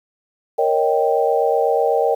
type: chord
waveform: sine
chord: Eb dominant seventh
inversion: second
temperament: equal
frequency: 466.2 / 554.4 / 622.3 / 784 Hz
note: Bb4 / Db5 / Eb5 / G5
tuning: 0 / 0 / 0 / 0 cents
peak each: -18 / -21 / -21 / -20 dBFS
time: 0.58-2.15 s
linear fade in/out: 10 ms
effects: 8-bit